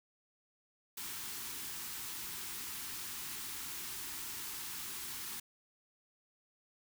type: band-stop noise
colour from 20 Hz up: white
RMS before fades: -43 dBFS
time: 0.97-5.4 s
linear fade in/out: 5 ms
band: 420 to 820 Hz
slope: 48 dB/octave
effects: none